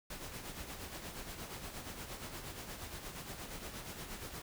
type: noise with tremolo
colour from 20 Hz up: pink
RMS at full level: -44 dBFS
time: 0.1-4.42 s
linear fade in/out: 5 ms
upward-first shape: sine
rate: 8.5 Hz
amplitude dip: 50%
effects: none